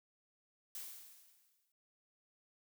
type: noise with exponential decay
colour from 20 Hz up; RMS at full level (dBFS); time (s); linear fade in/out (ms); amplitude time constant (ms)
blue; -44; 0.75-1.72; 2; 210
effects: noise-tail reverb RT60 0.2 s tail -23 dB re dry